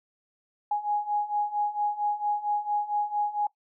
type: beating tone pair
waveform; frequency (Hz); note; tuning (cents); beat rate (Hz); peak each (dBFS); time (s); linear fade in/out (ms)
sine; 828 / 832.4; G#5 / G#5; -5 / +4; 4.4; -30 / -27; 0.71-3.47; 5
effects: noise-tail reverb RT60 0.1 s tail -19 dB re dry